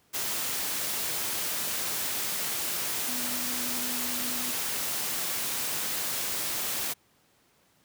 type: tone in noise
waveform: sine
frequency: 246.5 Hz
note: B3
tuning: 3 cents flat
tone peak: -39 dBFS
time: 3.07-4.52 s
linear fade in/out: 20 ms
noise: white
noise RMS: -31 dBFS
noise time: 0.13-6.94 s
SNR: -11 dB
effects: pink hiss -65 dBFS RMS until 7.84 s + high-pass 100 Hz 12 dB/octave